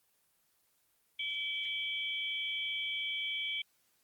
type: tone cluster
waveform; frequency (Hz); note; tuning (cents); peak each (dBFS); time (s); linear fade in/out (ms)
sine; 2305 / 3124 / 3347; D7 / G7 / G#7; -33 / -7 / +13; -37 / -38 / -40; 1.19-3.62; 5
effects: white hiss -73 dBFS RMS until 4.03 s + Opus 24 kbps